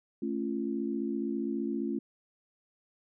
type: chord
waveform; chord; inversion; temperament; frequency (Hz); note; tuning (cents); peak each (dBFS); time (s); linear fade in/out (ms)
sine; A augmented; none; just; 220 / 275 / 343.8; A3 / C#4 / E#4; 0 / -14 / -27; -34 / -34 / -35; 0.22-1.99; 5
effects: none